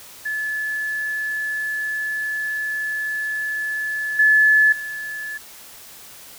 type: tone with level steps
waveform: sine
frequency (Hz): 1724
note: A6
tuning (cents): -36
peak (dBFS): -22 / -11 / -27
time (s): 0.25-5.38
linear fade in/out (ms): 10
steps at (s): 4.19 / 4.72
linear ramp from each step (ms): 5
effects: white hiss -42 dBFS RMS until 6.38 s